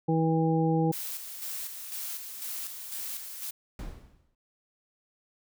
harmonic tone, 161.7 Hz, E3, 33 cents flat, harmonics 1 / 2 / 3 / 5, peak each -25 / -28 / -30 / -32 dBFS, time 0.08-0.92 s, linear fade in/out 10 ms
blue noise with tremolo, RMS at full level -36 dBFS, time 0.92-3.51 s, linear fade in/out 10 ms, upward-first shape square, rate 2 Hz, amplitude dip 45%
brown noise with exponential decay, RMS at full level -34 dBFS, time 3.79-4.35 s, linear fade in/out 2 ms, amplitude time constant 120 ms
effects none

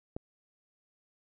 click, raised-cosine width 2 ms, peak -23 dBFS, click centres 0.165 s, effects none

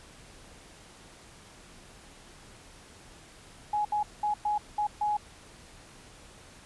sine tone bursts at uneven times, 837 Hz, G#5, 13 cents sharp, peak -25 dBFS, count 6, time 3.73-3.85 / 3.92-4.03 / 4.23-4.34 / 4.45-4.58 / 4.78-4.87 / 5.01-5.17 s, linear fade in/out 5 ms, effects pink hiss -52 dBFS RMS until 6.65 s + resampled to 24000 Hz

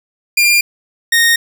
sawtooth tone pair in turn, 2398 / 1855.2 Hz, D7 / A#6, +36 / -9 cents, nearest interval major third, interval 445 cents, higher first, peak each -5 dBFS, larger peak neither, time 0.37-0.61 / 1.12-1.36 s, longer neither, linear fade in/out 5 ms, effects none

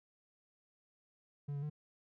triangle tone with pitch steps, 143.6 / 141.8 / 149.9 Hz, D3 / C#3 / D3, -39 / +40 / +36 cents, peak -35 dBFS, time 1.48-1.699 s, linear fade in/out 10 ms, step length 73 ms, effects none

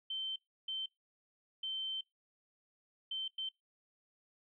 sine tone bursts at uneven times, 3100 Hz, G7, 20 cents flat, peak -36 dBFS, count 5, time 0.1-0.36 / 0.68-0.86 / 1.63-2.01 / 3.11-3.28 / 3.38-3.49 s, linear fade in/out 5 ms, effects noise-tail reverb RT60 0.2 s tail -23 dB re dry

